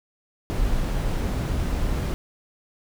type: noise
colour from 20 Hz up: brown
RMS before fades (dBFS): -24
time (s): 0.5-2.14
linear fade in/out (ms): 0
effects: none